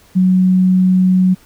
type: tone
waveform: sine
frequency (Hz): 185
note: F#3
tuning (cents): 0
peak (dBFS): -8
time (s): 0.15-1.35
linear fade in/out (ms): 20
effects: pink hiss -48 dBFS RMS until 1.45 s